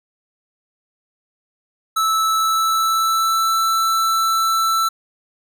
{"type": "tone with pitch glide", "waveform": "square", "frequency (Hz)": [1310, 1329.1], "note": ["E6", "E6"], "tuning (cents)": [-11, 14], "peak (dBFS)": -16, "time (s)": [1.96, 4.89], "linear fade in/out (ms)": 10, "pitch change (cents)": 25, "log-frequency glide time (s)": [2.25, 3.6], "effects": []}